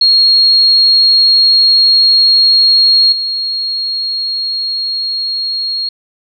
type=tone with level steps; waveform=sine; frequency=4278 Hz; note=C8; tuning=38 cents sharp; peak=-5 / -14 dBFS; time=0.01-5.89 s; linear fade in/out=5 ms; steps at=3.12 s; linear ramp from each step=5 ms; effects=none